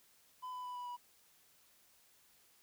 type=tone with pitch steps; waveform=triangle; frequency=1008 / 999.9 / 991.8 / 983.8 / 975.9 Hz; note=B5 / B5 / B5 / B5 / B5; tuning=+35 / +21 / +7 / -7 / -21 cents; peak=-40 dBFS; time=0.42-0.97 s; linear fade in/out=20 ms; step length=110 ms; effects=white hiss -68 dBFS RMS until 2.62 s